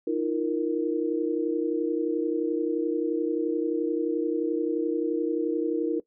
sine chord, Eb suspended second, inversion none, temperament equal with one note detuned, 311.1 / 342.6 / 466.2 Hz, Eb4 / F4 / Bb4, 0 / -33 / 0 cents, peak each -28 dBFS, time 0.07-6 s, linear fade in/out 5 ms, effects noise-tail reverb RT60 0.1 s tail -19 dB re dry

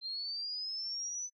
sine linear sweep, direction up, 4117 to 6050 Hz, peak -36 dBFS, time 0.01-1.3 s, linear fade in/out 50 ms, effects noise-tail reverb RT60 0.1 s tail -24 dB re dry

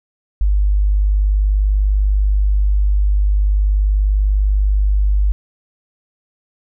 sine tone, 50.2 Hz, G1, 42 cents sharp, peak -11 dBFS, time 0.41-5.32 s, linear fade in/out 0 ms, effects none

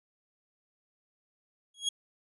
sawtooth tone with exponential growth, 3304 Hz, G#7, 10 cents flat, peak -21 dBFS, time 1.74-1.89 s, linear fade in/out 5 ms, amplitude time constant 31 ms, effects resampled to 24000 Hz

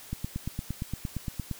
click train, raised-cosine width 5 ms, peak -19 dBFS, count 13, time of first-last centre 0.13-1.512 s, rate 8.68 Hz, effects white hiss -48 dBFS RMS until 1.59 s

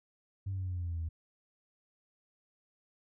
sine exponential sweep, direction down, 98.6 to 79.9 Hz, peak -32 dBFS, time 0.46-1.09 s, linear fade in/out 10 ms, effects tanh soft clip ceiling -30 dBFS

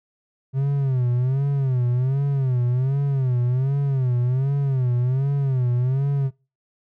triangle tone with vibrato, 131.2 Hz, C3, 5 cents sharp, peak -16 dBFS, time 0.53-6.31 s, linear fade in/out 50 ms, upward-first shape sine, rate 1.3 Hz, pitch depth 130 cents each way, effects noise-tail reverb RT60 0.3 s tail -23 dB re dry

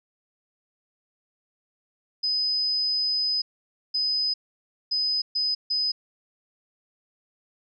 sine tone bursts at uneven times, 5020 Hz, D#8, 15 cents sharp, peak -22 dBFS, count 5, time 2.23-3.42 / 3.94-4.34 / 4.91-5.22 / 5.35-5.55 / 5.7-5.92 s, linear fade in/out 10 ms, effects none

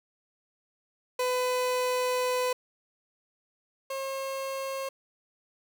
30% pulse tone pair in turn, 502 / 538.5 Hz, B4 / C5, +28 / +50 cents, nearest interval minor second, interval 122 cents, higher second, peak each -23 / -29 dBFS, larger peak first, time 1.19-2.53 / 3.9-4.89 s, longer first, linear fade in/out 5 ms, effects none

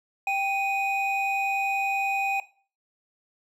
triangle tone pair together, 786.2 / 2489 Hz, G5 / D#7, +5 / 0 cents, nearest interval octave + minor sixth, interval 1995 cents, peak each -24 / -25 dBFS, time 0.27-2.4 s, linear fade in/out 2 ms, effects noise-tail reverb RT60 0.4 s tail -17 dB re dry

